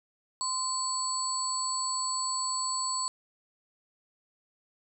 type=tone cluster; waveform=sine; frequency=1036 / 4433 / 7900 Hz; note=C6 / C#8 / B8; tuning=-17 / -1 / 0 cents; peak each=-33 / -34 / -32 dBFS; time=0.41-3.08 s; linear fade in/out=0 ms; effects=none